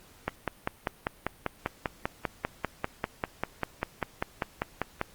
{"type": "click train", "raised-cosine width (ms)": 0.5, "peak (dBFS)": -12, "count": 25, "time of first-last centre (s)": [0.28, 5.014], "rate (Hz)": 5.07, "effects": ["pink hiss -56 dBFS RMS until 5.14 s", "Opus 48 kbps"]}